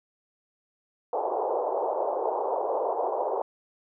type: band-pass noise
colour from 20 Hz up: pink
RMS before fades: -28 dBFS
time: 1.13-3.42 s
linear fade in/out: 2 ms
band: 410 to 940 Hz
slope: 48 dB/octave
effects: none